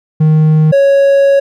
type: tone pair in turn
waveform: triangle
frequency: 155.56 / 554.4 Hz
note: D#3 / C#5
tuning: 0 / 0 cents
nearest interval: octave + minor seventh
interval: 2200 cents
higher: second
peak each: -3 dBFS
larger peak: neither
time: 0.2-0.72 / 0.72-1.4 s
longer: second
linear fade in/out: 10 ms
effects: none